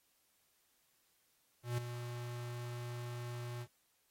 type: tone with ADSR envelope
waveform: square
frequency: 120.8 Hz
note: B2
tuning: 38 cents flat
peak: -33 dBFS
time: 1.63-3.67 s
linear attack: 150 ms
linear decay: 6 ms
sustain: -9 dB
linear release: 53 ms
effects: white hiss -75 dBFS RMS until 4.1 s + AAC 48 kbps